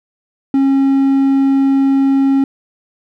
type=tone; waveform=triangle; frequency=272.1 Hz; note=C#4; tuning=32 cents flat; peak=-7 dBFS; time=0.54-2.44 s; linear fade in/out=2 ms; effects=none